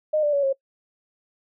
sine tone with pitch steps, 614 / 589 / 565 / 542 Hz, D#5 / D5 / C#5 / C#5, -23 / +5 / +33 / -39 cents, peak -18 dBFS, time 0.13-0.53 s, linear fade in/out 10 ms, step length 100 ms, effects noise-tail reverb RT60 0.1 s tail -24 dB re dry

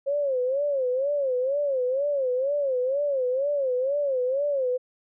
sine tone with vibrato, 539 Hz, C#5, 49 cents flat, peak -22 dBFS, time 0.06-4.78 s, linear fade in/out 20 ms, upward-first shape sine, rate 2.1 Hz, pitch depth 140 cents each way, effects none

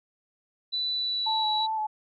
sine tone with pitch glide, 3977 to 3922 Hz, B7 to B7, +11 to -13 cents, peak -26 dBFS, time 0.72-1.67 s, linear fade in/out 20 ms, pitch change -24 cents, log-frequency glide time 0.93-1.39 s
sine tone with vibrato, 869 Hz, A5, 22 cents flat, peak -26 dBFS, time 1.26-1.87 s, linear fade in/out 10 ms, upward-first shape square, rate 2.9 Hz, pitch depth 21 cents each way
effects none

